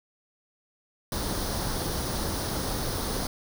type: noise with comb filter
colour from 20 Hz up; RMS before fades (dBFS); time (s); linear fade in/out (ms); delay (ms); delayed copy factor
pink; -30; 1.12-3.27; 2; 0.2; +0.6
effects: none